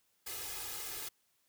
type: noise with comb filter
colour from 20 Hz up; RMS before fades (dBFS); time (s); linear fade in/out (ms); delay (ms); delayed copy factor
white; -42; 0.26-1.09; 10; 2.4; +1
effects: white hiss -75 dBFS RMS until 1.48 s